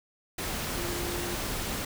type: tone in noise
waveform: sine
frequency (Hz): 349.2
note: F4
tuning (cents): 0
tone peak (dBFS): -36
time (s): 0.78-1.35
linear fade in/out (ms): 5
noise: pink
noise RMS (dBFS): -33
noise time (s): 0.38-1.85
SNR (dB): -6
effects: none